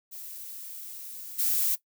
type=noise with level steps; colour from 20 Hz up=violet; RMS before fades=-41 / -26 dBFS; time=0.11-1.76 s; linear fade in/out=20 ms; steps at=1.38 s; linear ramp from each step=20 ms; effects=noise-tail reverb RT60 0.1 s tail -17 dB re dry